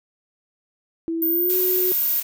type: tone with pitch glide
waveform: sine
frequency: 329.6 to 367.8 Hz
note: E4 to F#4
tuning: 0 to -10 cents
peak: -22 dBFS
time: 1.08-1.92 s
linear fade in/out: 0 ms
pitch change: +190 cents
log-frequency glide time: 1.27-1.53 s
type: tone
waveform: sine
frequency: 14470 Hz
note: A9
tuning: 47 cents sharp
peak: -19 dBFS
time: 1.22-2.2 s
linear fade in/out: 2 ms
type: noise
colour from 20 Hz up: blue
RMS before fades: -29 dBFS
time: 1.49-2.23 s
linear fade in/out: 10 ms
effects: none